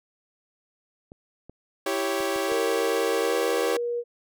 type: clicks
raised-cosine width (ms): 2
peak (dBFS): -30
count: 5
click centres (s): 1.119 / 1.496 / 2.205 / 2.361 / 2.519
type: chord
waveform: sawtooth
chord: C# diminished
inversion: first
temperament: equal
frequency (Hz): 329.6 / 392 / 554.4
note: E4 / G4 / C#5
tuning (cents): 0 / 0 / 0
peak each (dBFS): -27 / -24 / -25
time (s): 1.86-3.77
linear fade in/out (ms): 5
type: tone with pitch glide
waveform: sine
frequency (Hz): 461.3 to 477.3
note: A#4 to A#4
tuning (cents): -18 to +41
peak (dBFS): -25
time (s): 2.47-4.04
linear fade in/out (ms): 50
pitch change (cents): +59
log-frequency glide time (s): 3.23-3.33
effects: none